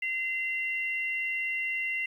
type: tone pair together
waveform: sine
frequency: 2059 / 2749 Hz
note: C7 / F7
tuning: -28 / -28 cents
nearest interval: perfect fourth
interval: 500 cents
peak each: -30 / -33 dBFS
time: 0.02-2.06 s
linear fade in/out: 5 ms
effects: 10-bit